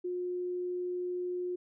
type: tone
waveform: sine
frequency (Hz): 358.7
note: F4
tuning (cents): +46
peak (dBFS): -32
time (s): 0.04-1.56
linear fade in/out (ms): 10
effects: none